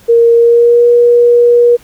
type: tone with pitch glide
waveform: sine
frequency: 466.2 to 478.8 Hz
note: A#4 to A#4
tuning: 0 to +46 cents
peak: -3 dBFS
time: 0.08-1.77 s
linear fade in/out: 20 ms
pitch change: +46 cents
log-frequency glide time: 0.34-0.88 s
effects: pink hiss -43 dBFS RMS until 1.83 s